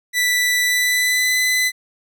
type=tone with pitch glide; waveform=sawtooth; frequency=1975.5 to 2010 Hz; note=B6 to B6; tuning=0 to +30 cents; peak=-12 dBFS; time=0.13-1.72 s; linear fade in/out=50 ms; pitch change=+30 cents; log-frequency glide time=0.64-1.38 s; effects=none